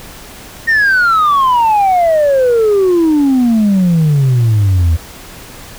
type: exponential sweep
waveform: sine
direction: down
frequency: 1864.7 to 79 Hz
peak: -5 dBFS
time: 0.67-4.97 s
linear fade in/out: 20 ms
effects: tanh soft clip ceiling -6 dBFS + pink hiss -33 dBFS RMS until 5.78 s